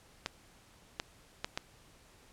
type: clicks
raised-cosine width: 0.2 ms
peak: -16 dBFS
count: 4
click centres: 0.261 / 0.999 / 1.445 / 1.575 s
effects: pink hiss -61 dBFS RMS until 2.32 s + low-pass 11000 Hz 12 dB/octave